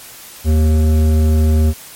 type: tone with hard clipping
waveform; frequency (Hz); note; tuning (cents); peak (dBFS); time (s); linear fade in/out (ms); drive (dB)
sine; 77.78; D#2; 0; -11; 0.44-1.74; 50; 12
effects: white hiss -36 dBFS RMS until 1.95 s + MP3 64 kbps